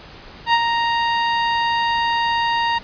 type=tone with ADSR envelope; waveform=sawtooth; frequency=932.3 Hz; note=A#5; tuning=in tune; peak=-7 dBFS; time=0.46-2.79 s; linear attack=74 ms; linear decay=48 ms; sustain=-6 dB; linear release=14 ms; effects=pink hiss -40 dBFS RMS until 2.83 s + resampled to 11025 Hz